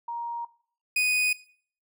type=tone pair in turn; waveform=sine / 40% pulse; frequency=940 / 2486 Hz; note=A#5 / D#7; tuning=+14 / -2 cents; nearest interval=octave + perfect fourth; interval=1684 cents; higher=second; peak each=-30 / -21 dBFS; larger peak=second; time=0.08-0.45 / 0.96-1.33 s; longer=neither; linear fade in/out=5 ms; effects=noise-tail reverb RT60 0.5 s tail -19 dB re dry